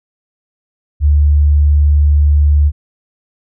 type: tone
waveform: sine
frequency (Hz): 73.42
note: D2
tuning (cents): 0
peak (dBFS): -6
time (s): 1-2.72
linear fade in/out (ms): 50
effects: none